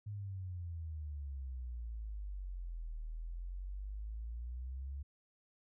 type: exponential two-way sweep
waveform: sine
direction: down then up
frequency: 105.5 to 38.56 to 70.5 Hz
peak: -40 dBFS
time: 0.06-5.03 s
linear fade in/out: 10 ms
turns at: 3 s
effects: none